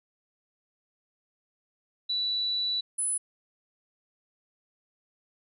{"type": "tone pair in turn", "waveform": "sine", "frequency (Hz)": [3951, 10043], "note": ["B7", "D#9"], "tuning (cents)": [0, 15], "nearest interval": "octave + major third", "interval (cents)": 1615, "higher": "second", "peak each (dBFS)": -26, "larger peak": "neither", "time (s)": [[2.09, 2.81], [2.98, 3.18]], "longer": "first", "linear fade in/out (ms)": 10, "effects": []}